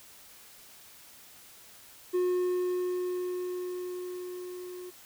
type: tone with level ramp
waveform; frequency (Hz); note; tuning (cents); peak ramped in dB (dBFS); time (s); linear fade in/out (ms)
triangle; 361.2; F#4; -42; -22 to -38; 2.13-4.91; 20
effects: white hiss -53 dBFS RMS until 5.05 s